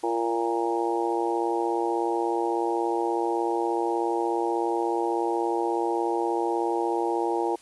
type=harmonic tone with a mistuned harmonic; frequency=116.54 Hz; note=A#2; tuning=in tune; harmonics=3 / 4 / 5 / 6 / 7 / 8; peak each=-27 / -30 / -38 / -35 / -29 / -32 dBFS; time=0.03-7.56 s; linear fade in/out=10 ms; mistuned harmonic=3; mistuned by=-25 cents; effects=white hiss -53 dBFS RMS until 7.61 s + resampled to 24000 Hz

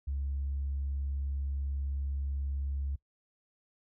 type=tone; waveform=sine; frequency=69.3 Hz; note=C#2; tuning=in tune; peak=-30 dBFS; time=0.07-2.96 s; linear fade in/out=10 ms; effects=noise-tail reverb RT60 0.1 s tail -22 dB re dry + tanh soft clip ceiling -27 dBFS

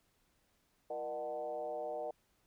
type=tone with frequency modulation; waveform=sine; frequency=609 Hz; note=D#5; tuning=37 cents flat; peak=-37 dBFS; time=0.9-2.11 s; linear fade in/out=5 ms; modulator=136 Hz; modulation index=1.2; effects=pink hiss -75 dBFS RMS until 2.46 s

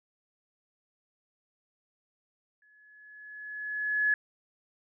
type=tone with exponential growth; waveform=sine; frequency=1700 Hz; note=G#6; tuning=40 cents sharp; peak=-21 dBFS; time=2.62-4.14 s; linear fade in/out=2 ms; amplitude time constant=330 ms; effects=none

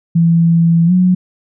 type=tone with pitch glide; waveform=sine; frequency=167.2 to 182.33 Hz; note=E3 to F#3; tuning=+25 to -25 cents; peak=-7 dBFS; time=0.15-1.15 s; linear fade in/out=10 ms; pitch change=+150 cents; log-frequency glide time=0.86-0.92 s; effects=none

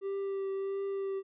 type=tone with vibrato; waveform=triangle; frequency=391.4 Hz; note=G4; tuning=3 cents flat; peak=-30 dBFS; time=0.01-1.23 s; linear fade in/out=50 ms; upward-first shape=triangle; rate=1.5 Hz; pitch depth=16 cents each way; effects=resampled to 8000 Hz

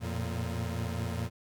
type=tone cluster; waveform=30% pulse; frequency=86.4 / 111.7 / 116.6 Hz; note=F2 / A2 / A#2; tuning=-18 / +27 / +1 cents; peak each=-32 / -38 / -33 dBFS; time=0-1.3 s; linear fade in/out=50 ms; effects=none

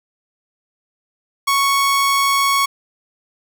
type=tone; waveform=sawtooth; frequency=1108.7 Hz; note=C#6; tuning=in tune; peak=-10 dBFS; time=1.47-2.66 s; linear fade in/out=10 ms; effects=none

